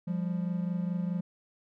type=tone pair together; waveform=triangle; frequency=174.61 / 199.36 Hz; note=F3 / G3; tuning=0 / +29 cents; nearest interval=major second; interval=229 cents; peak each=-28 / -33 dBFS; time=0.07-1.21 s; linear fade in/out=10 ms; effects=none